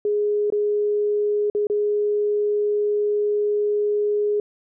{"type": "tone with dropouts", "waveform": "sine", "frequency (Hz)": 415.8, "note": "G#4", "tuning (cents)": 2, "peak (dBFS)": -18, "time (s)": [0.05, 4.4], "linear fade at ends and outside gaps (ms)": 2, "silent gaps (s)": [[0.502, 0.523], [1.5, 1.549], [1.67, 1.699]], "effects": []}